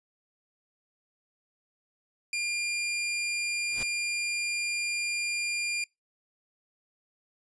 sawtooth tone, 2400 Hz, D7, 37 cents sharp, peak -25 dBFS, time 2.33-5.84 s, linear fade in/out 2 ms
pink noise with exponential growth, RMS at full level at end -35 dBFS, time 3.65-3.83 s, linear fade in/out 2 ms, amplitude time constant 38 ms
effects noise-tail reverb RT60 0.2 s tail -25 dB re dry + resampled to 22050 Hz

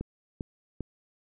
click train, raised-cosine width 3 ms, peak -21 dBFS, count 3, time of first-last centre 0.01-0.807 s, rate 2.51 Hz, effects none

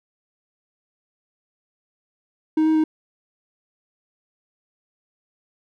triangle tone with pitch steps, 313.1 / 315.7 / 312.6 Hz, D#4 / D#4 / D#4, +11 / +25 / +8 cents, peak -13 dBFS, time 2.57-2.84 s, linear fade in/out 5 ms, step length 90 ms, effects none

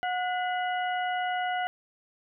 harmonic tone with a mistuned harmonic, 728 Hz, F#5, 28 cents flat, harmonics 1 / 2 / 3 / 4, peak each -28 / -34 / -38 / -40 dBFS, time 0.03-1.67 s, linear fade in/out 0 ms, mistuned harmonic 3, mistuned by -140 cents, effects none

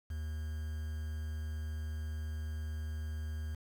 triangle tone with quantisation, 77.4 Hz, D#2, 9 cents flat, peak -34 dBFS, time 0.1-3.55 s, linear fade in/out 5 ms, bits 9, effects none

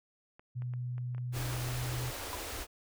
clicks, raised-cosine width 0.5 ms, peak -38 dBFS, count 6, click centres 0.395 / 0.621 / 0.737 / 0.981 / 1.148 / 1.181 s
sine tone, 123.47 Hz, B2, in tune, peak -34 dBFS, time 0.55-2.11 s, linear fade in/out 20 ms
pink band-stop noise, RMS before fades -40 dBFS, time 1.32-2.67 s, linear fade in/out 50 ms, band 100 to 260 Hz, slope 48 dB/octave
sine tone with exponential decay, 987.8 Hz, B5, in tune, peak -34 dBFS, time 2.33-2.41 s, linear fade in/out 0 ms, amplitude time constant 16 ms
effects none

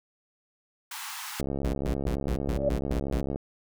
pink high-pass noise, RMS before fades -38 dBFS, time 0.91-1.41 s, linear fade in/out 5 ms, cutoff 800 Hz, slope 96 dB/octave
click train, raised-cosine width 2 ms, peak -18 dBFS, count 136, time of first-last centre 1.4-3.359 s, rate 68.9 Hz
square tone bursts, 56.5 Hz, A1, 47 cents sharp, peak -28 dBFS, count 8, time 1.64-3.208 s, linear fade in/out 5 ms, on 91 ms, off 120 ms
sine tone with exponential growth, 580 Hz, D5, 22 cents flat, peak -19 dBFS, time 2.47-2.69 s, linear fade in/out 5 ms, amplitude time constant 46 ms
effects none

